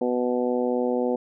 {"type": "harmonic tone", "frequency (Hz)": 123.7, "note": "B2", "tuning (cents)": 3, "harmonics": [2, 3, 4, 5, 6, 7], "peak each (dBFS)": [-26, -28, -25, -34, -34, -37], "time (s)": [0.01, 1.16], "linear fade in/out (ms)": 5, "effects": []}